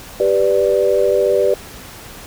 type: chord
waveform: sine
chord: G major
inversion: none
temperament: equal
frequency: 392 / 493.9 / 587.3 Hz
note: G4 / B4 / D5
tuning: 0 / 0 / 0 cents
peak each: -16 dBFS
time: 0.2-1.54 s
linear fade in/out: 2 ms
effects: pink hiss -36 dBFS RMS until 2.26 s